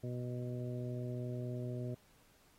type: harmonic tone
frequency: 123.47 Hz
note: B2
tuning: in tune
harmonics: 1 / 2 / 3 / 4 / 5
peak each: -39 / -45 / -46 / -52 / -49 dBFS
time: 0.03-1.95 s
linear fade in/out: 10 ms
effects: pink hiss -68 dBFS RMS until 2.58 s + AAC 48 kbps